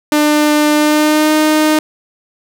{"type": "tone with pitch glide", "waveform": "sawtooth", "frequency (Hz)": [299.5, 307.9], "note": ["D4", "D#4"], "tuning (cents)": [34, -18], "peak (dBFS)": -5, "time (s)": [0.12, 1.79], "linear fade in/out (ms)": 2, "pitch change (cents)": 48, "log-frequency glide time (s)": [0.75, 1.32], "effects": []}